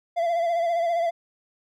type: tone with vibrato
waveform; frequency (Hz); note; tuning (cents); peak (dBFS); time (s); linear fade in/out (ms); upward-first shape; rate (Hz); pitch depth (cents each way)
triangle; 680; F5; -46; -19; 0.16-1.11; 20; sine; 15; 45
effects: none